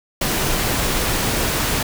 pink noise, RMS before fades -20 dBFS, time 0.21-1.83 s, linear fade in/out 5 ms, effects none

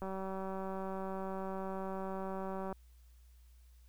click train, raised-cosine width 1 ms, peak -28 dBFS, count 518, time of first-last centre 0.02-2.727 s, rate 191 Hz, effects added 60 Hz sine -57 dBFS peak until 3.88 s + white hiss -73 dBFS RMS until 3.88 s

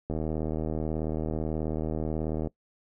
click train, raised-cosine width 2 ms, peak -18 dBFS, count 187, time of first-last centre 0.1-2.472 s, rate 78.4 Hz, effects noise-tail reverb RT60 0.1 s tail -21 dB re dry

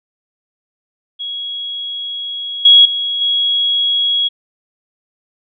sine tone with level steps, 3322 Hz, G#7, in tune, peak -21 / -3 / -16 / -12 dBFS, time 1.19-4.29 s, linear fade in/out 20 ms, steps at 2.65 / 2.85 / 3.21 s, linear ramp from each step 5 ms, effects none

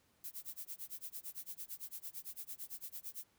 violet noise with tremolo, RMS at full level -44 dBFS, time 0.24-3.24 s, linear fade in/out 0 ms, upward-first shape sine, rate 8.9 Hz, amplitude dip 100%, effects pink hiss -73 dBFS RMS until 3.38 s + high-pass 60 Hz 12 dB/octave

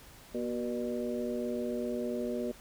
harmonic tone with a mistuned harmonic, 120.2 Hz, B2, 46 cents flat, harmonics 2 / 3 / 4 / 5, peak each -35 / -37 / -38 / -39 dBFS, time 0.34-2.52 s, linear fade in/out 10 ms, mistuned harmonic 3, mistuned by +61 cents, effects added 50 Hz sine -60 dBFS peak until 2.6 s + pink hiss -54 dBFS RMS until 2.6 s

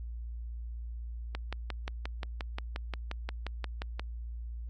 click train, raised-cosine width 0.3 ms, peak -20 dBFS, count 16, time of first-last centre 1.35-3.996 s, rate 5.67 Hz, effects added 58 Hz sine -37 dBFS peak until 4.69 s + AAC 32 kbps

